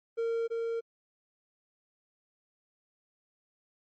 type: tone with echo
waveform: triangle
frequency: 460 Hz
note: A#4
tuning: 23 cents flat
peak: -26 dBFS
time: 0.17-0.48 s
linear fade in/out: 20 ms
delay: 330 ms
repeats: 1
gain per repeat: -2 dB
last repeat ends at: 0.81 s
effects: MP3 32 kbps